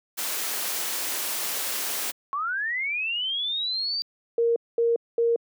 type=noise; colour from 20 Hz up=white; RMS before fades=-29 dBFS; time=0.17-2.12 s; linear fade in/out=20 ms
type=linear sweep; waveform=sine; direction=up; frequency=1080 to 4699 Hz; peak=-25 dBFS; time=2.33-4.02 s; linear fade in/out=0 ms
type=tone bursts; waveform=sine; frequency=466.2 Hz; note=A#4; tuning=in tune; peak=-18 dBFS; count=3; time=4.38-5.36 s; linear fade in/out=2 ms; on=180 ms; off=220 ms
effects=high-pass 300 Hz 12 dB/octave